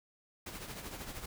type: noise with tremolo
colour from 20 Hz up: pink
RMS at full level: -42 dBFS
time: 0.46-1.26 s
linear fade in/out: 5 ms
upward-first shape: triangle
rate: 13 Hz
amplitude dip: 60%
effects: none